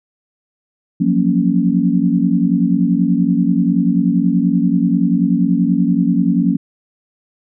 sine chord, Gb major seventh, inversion third, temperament equal, 174.61 / 185 / 233.1 / 277.2 Hz, F3 / Gb3 / Bb3 / Db4, 0 / 0 / 0 / 0 cents, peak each -17 dBFS, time 1-6.57 s, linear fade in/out 10 ms, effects none

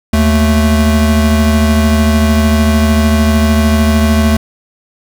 square tone pair together, 77.6 / 219.5 Hz, D#2 / A3, -4 / -4 cents, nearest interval octave + tritone, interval 1800 cents, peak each -11 dBFS, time 0.13-4.37 s, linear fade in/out 5 ms, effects none

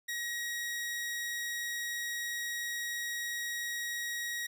sawtooth tone, 1897 Hz, A#6, 30 cents sharp, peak -31 dBFS, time 0.08-4.47 s, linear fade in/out 10 ms, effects none

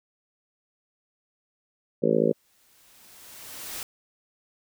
harmonic tone, 54.8 Hz, A1, 6 cents flat, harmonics 3 / 4 / 5 / 6 / 7 / 8 / 9 / 10, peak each -30 / -27 / -30 / -30 / -26 / -26 / -25 / -29 dBFS, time 2.02-2.33 s, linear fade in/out 20 ms
white noise with exponential growth, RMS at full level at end -34 dBFS, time 2.12-3.83 s, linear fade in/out 1 ms, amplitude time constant 370 ms
effects none

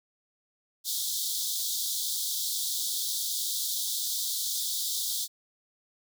pink high-pass noise, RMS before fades -31 dBFS, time 0.84-5.28 s, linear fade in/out 50 ms, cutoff 3400 Hz, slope 96 dB/octave, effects none

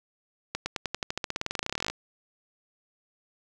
accelerating click train, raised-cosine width 0.2 ms, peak -12 dBFS, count 28, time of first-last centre 0.55-1.9 s, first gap 110 ms, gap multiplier 0.93, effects none

